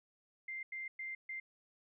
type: tone bursts at uneven times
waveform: sine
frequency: 2093 Hz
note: C7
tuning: in tune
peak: -40 dBFS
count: 4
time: 0.48-0.63 / 0.72-0.88 / 0.99-1.15 / 1.29-1.4 s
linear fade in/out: 5 ms
effects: none